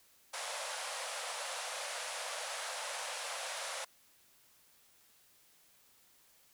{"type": "band-pass noise", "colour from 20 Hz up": "pink", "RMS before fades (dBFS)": -41, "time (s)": [0.33, 3.85], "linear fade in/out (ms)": 10, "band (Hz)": [500, 11000], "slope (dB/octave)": 96, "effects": ["white hiss -66 dBFS RMS until 6.53 s"]}